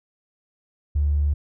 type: tone with tanh clipping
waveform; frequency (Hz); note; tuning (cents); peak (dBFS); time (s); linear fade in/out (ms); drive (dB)
triangle; 73; D2; -10; -17; 0.95-1.34; 10; 2
effects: none